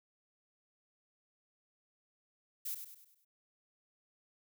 violet noise with echo, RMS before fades -39 dBFS, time 2.65-2.75 s, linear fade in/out 10 ms, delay 100 ms, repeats 5, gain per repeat -7 dB, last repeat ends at 3.25 s, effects none

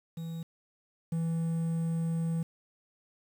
triangle tone pair in turn, 164.81 / 164.81 Hz, E3 / E3, 0 / 0 cents, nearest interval unison, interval 0 cents, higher neither, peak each -33 / -26 dBFS, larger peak second, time 0.17-0.43 / 1.12-2.43 s, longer second, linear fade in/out 5 ms, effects 9-bit

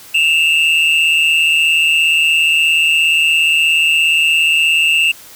triangle tone pair together, 2637 / 2794 Hz, E7 / F7, 0 / 0 cents, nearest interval minor second, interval 100 cents, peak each -11 dBFS, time 0.14-5.12 s, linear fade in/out 10 ms, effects white hiss -38 dBFS RMS until 5.35 s

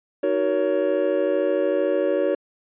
triangle chord, D# minor seventh, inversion none, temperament just, 311.1 / 373.4 / 466.7 / 560 Hz, D#4 / F#4 / A#4 / C#5, 0 / +16 / +2 / +18 cents, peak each -25 / -23 / -24 / -20 dBFS, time 0.23-2.35 s, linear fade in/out 5 ms, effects resampled to 8000 Hz

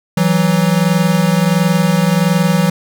square tone pair together, 164.81 / 186.24 Hz, E3 / F#3, 0 / +12 cents, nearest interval major second, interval 212 cents, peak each -14 dBFS, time 0.17-2.7 s, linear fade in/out 5 ms, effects none

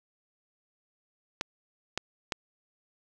clicks, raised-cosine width 0.2 ms, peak -12 dBFS, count 3, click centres 1.411 / 1.976 / 2.322 s, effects none

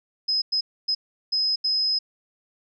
sine tone bursts at uneven times, 5080 Hz, D#8, 35 cents sharp, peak -20 dBFS, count 5, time 0.28-0.42 / 0.52-0.61 / 0.88-0.95 / 1.32-1.56 / 1.64-1.99 s, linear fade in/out 10 ms, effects none

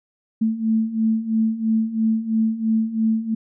sine beating tone pair, 220 / 223 Hz, A3 / A3, 0 / +23 cents, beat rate 3 Hz, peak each -23 / -19 dBFS, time 0.41-3.35 s, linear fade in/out 10 ms, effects none

